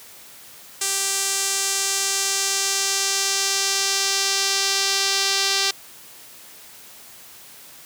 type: tone with band-pass filter sweep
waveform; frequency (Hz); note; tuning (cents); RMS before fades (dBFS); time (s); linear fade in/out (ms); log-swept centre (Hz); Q
sawtooth; 392; G4; 0; -22; 0.81-5.71; 5; 7800 to 4800; 1.7
effects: white hiss -44 dBFS RMS until 7.85 s + high-pass 80 Hz 12 dB/octave